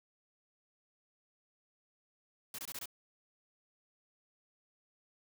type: noise bursts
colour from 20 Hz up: white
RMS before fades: -43 dBFS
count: 5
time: 2.54-2.857 s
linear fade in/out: 2 ms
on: 45 ms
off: 23 ms
effects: none